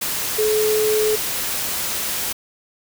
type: tone in noise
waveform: sine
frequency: 429.5 Hz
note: A4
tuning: 42 cents flat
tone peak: -16 dBFS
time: 0.38-1.16 s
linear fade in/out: 10 ms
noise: white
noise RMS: -24 dBFS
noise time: 0.01-2.33 s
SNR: +5 dB
effects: none